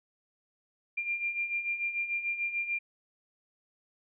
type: beating tone pair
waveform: sine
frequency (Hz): 2385 / 2391.8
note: D7 / D7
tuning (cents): +26 / +31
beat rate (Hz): 6.8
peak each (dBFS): -37 / -31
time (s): 0.97-2.79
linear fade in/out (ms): 10
effects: none